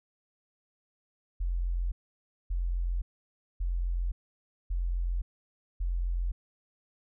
sine tone bursts, 43.65 Hz, F1, in tune, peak -27 dBFS, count 5, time 1.4-6.32 s, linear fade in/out 10 ms, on 520 ms, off 580 ms, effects none

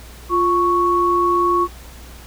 sine tone pair together, 349.4 / 1109.3 Hz, F4 / C#6, +1 / +1 cents, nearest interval octave + minor sixth, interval 2000 cents, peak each -18 / -15 dBFS, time 0.29-1.68 s, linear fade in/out 50 ms, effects added 60 Hz sine -38 dBFS peak until 2.26 s + pink hiss -42 dBFS RMS until 2.26 s

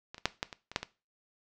clicks, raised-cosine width 0.2 ms, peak -25 / -28 / -8 / -13 / -24 / -25 / -10 / -19 dBFS, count 8, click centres 0.145 / 0.181 / 0.256 / 0.429 / 0.528 / 0.716 / 0.761 / 0.83 s, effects noise-tail reverb RT60 0.3 s tail -17 dB re dry + low-pass 7000 Hz 12 dB/octave

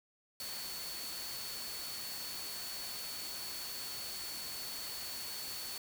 sine tone in noise, 4435 Hz, C#8, in tune, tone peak -44 dBFS, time 0.4-5.78 s, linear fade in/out 2 ms, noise white, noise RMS -44 dBFS, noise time 0.4-5.78 s, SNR -3 dB, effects none

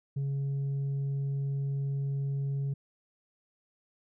sine tone, 138.59 Hz, C#3, in tune, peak -26 dBFS, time 0.16-2.74 s, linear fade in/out 10 ms, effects tanh soft clip ceiling -28 dBFS

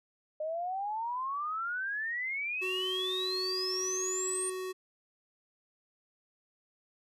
sine exponential sweep, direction up, 606 to 8950 Hz, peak -32 dBFS, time 0.4-4.5 s, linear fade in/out 5 ms
square tone, 372.2 Hz, F#4, 10 cents sharp, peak -36 dBFS, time 2.61-4.73 s, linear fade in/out 20 ms
effects resampled to 32000 Hz

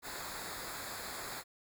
pink noise with comb filter, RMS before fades -43 dBFS, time 0.02-1.44 s, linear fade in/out 50 ms, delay 0.34 ms, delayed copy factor -0.75, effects none

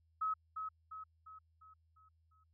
sine tone with echo, 1282 Hz, E6, 49 cents flat, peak -33 dBFS, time 0.21-0.34 s, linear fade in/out 10 ms, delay 350 ms, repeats 6, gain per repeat -6 dB, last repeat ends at 2.44 s, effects added 81 Hz sine -70 dBFS peak until 2.53 s

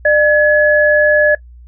sine tone pair together, 600.3 / 1698 Hz, D5 / G#6, +38 / +38 cents, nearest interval octave + tritone, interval 1800 cents, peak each -10 dBFS, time 0.05-1.35 s, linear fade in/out 5 ms, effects noise-tail reverb RT60 0.1 s tail -22 dB re dry + added 60 Hz sine -35 dBFS peak until 1.67 s

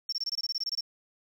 sine tone bursts, 5460 Hz, F8, 40 cents flat, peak -28 dBFS, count 13, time 0.09-0.809 s, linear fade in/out 5 ms, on 35 ms, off 22 ms, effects 9-bit

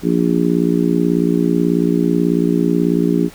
harmonic tone, 58.27 Hz, A#1, in tune, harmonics 3 / 4 / 5 / 6 / 7, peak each -17 / -20 / -17 / -21 / -21 dBFS, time 0.02-3.3 s, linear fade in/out 50 ms, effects pink hiss -41 dBFS RMS until 3.34 s

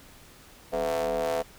35% pulse ring-modulated tone, 77.78 Hz, D#2, in tune, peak -21 dBFS, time 0.72-1.43 s, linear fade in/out 20 ms, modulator 582 Hz, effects pink hiss -52 dBFS RMS until 1.58 s

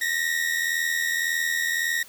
40% pulse tone pair together, 1837 / 1918.8 Hz, A#6 / A#6, -26 / +50 cents, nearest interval minor second, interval 76 cents, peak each -25 dBFS, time 0.01-2.03 s, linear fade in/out 5 ms, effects white hiss -48 dBFS RMS until 2.08 s

